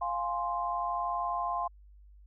sine chord, F minor, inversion none, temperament equal, 698.5 / 830.6 / 1046.5 Hz, F5 / Ab5 / C6, 0 / 0 / 0 cents, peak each -34 / -37 / -32 dBFS, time 0.01-1.68 s, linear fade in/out 10 ms, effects added 50 Hz sine -52 dBFS peak until 2.26 s

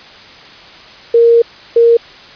sine tone bursts at uneven times, 466.2 Hz, A#4, in tune, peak -4 dBFS, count 2, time 1.14-1.42 / 1.76-1.97 s, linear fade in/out 5 ms, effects white hiss -36 dBFS RMS until 2.35 s + resampled to 11025 Hz

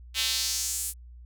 square tone with high-pass filter sweep, 120 Hz, B2, 49 cents flat, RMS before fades -29 dBFS, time 0.14-0.94 s, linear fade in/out 50 ms, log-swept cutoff 3100 to 9800 Hz, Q 2, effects added 60 Hz sine -44 dBFS peak until 1.25 s

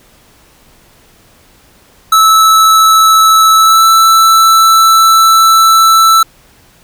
square tone with pitch glide, 1307 to 1323.7 Hz, E6 to E6, -15 to +7 cents, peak -4 dBFS, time 2.12-6.23 s, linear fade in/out 5 ms, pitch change +22 cents, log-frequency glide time 3.56-3.85 s, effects pink hiss -45 dBFS RMS until 6.83 s

